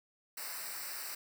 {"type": "noise with comb filter", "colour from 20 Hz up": "white", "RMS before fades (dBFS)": -42, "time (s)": [0.37, 1.15], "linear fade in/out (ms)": 5, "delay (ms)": 0.3, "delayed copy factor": -0.85, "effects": []}